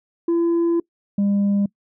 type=tone pair in turn; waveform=sine; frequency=338.2 / 201.1 Hz; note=E4 / G3; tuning=+44 / +44 cents; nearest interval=major sixth; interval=900 cents; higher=first; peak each=-13 dBFS; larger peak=neither; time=0.28-0.8 / 1.18-1.66 s; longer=first; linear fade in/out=5 ms; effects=noise-tail reverb RT60 0.1 s tail -24 dB re dry + tanh soft clip ceiling -15 dBFS